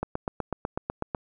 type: click train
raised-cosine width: 1 ms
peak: -14 dBFS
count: 10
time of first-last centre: 0.03-1.148 s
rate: 8.05 Hz
effects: none